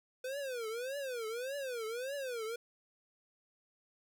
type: tone with vibrato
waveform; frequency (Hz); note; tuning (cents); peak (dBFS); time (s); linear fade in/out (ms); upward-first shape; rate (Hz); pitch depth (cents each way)
square; 499.2; B4; +19; -38; 0.24-2.56; 5; triangle; 1.7; 260
effects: none